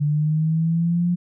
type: linear sweep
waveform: sine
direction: up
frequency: 145.9 to 177.3 Hz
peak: -17 dBFS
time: 0-1.16 s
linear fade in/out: 20 ms
effects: none